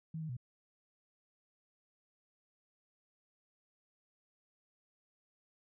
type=tone with pitch steps; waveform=sine; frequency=160.5 / 157.6 / 123.2 Hz; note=E3 / D#3 / B2; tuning=-46 / +23 / -4 cents; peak=-38 dBFS; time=0.14-0.368 s; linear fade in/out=5 ms; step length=76 ms; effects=none